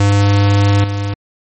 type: tone with level steps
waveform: square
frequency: 100.8 Hz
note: G2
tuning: 49 cents sharp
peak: -9 / -17 dBFS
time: 0-1.14 s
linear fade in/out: 5 ms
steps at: 0.84 s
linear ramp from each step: 2 ms
effects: MP3 32 kbps